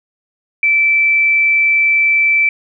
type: tone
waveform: sine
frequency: 2325 Hz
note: D7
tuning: 18 cents flat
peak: -9 dBFS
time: 0.63-2.49 s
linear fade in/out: 2 ms
effects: none